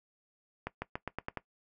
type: accelerating click train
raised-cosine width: 0.5 ms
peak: -20 dBFS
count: 7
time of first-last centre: 0.67-1.373 s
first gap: 150 ms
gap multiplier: 0.9
effects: noise-tail reverb RT60 0.1 s tail -18 dB re dry